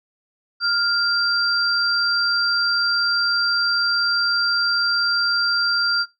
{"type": "tone pair together", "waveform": "sine", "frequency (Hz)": [1403, 4719], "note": ["F6", "D8"], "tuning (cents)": [8, 7], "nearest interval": "octave + major sixth", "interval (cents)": 2099, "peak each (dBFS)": -20, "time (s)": [0.6, 6.06], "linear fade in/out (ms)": 50, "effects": ["noise-tail reverb RT60 0.2 s tail -21 dB re dry"]}